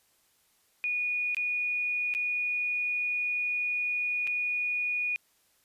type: tone with dropouts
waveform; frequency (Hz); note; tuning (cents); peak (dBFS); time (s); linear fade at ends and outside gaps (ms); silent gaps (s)
sine; 2457; D#7; -22; -27; 0.84-5.16; 0; 1.347-1.368 / 2.139-2.149 / 4.27-4.274
effects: white hiss -68 dBFS RMS until 5.64 s + resampled to 32000 Hz